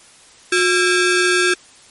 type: ring-modulated tone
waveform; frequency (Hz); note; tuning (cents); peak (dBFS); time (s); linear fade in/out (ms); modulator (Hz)
sawtooth; 987.8; B5; 0; -6; 0.52-1.54; 5; 627
effects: white hiss -46 dBFS RMS until 1.9 s + MP3 48 kbps